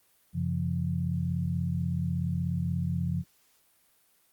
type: tone cluster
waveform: sine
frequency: 91.1 / 135.5 / 172 Hz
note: F#2 / C#3 / F3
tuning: -26 / -39 / -26 cents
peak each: -32 / -32 / -30 dBFS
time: 0.33-3.24 s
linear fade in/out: 50 ms
effects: white hiss -66 dBFS RMS until 4.32 s + Opus 32 kbps